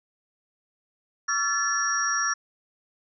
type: tone cluster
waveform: sine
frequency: 1132 / 1357 / 1735 / 5650 Hz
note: C#6 / E6 / A6 / F8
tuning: +36 / +50 / -25 / +19 cents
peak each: -33 / -27 / -27 / -28 dBFS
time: 1.28-2.34 s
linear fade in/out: 10 ms
effects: none